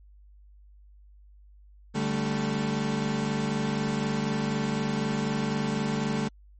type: chord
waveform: 35% pulse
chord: D suspended fourth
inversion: none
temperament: equal with one note detuned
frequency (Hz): 145.23 / 196 / 220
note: D3 / G3 / A3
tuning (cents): -19 / 0 / 0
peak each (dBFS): -30 / -30 / -27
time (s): 1.94-6.29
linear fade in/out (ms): 20
effects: added 50 Hz sine -50 dBFS peak until 6.59 s + MP3 32 kbps